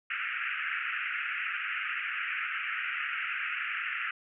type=band-pass noise; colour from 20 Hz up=pink; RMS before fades=-34 dBFS; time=0.1-4.11 s; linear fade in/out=5 ms; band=1300 to 2800 Hz; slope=96 dB/octave; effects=none